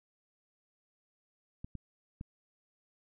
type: clicks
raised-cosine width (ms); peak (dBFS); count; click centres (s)
5; -29; 3; 1.645 / 1.753 / 2.211
effects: none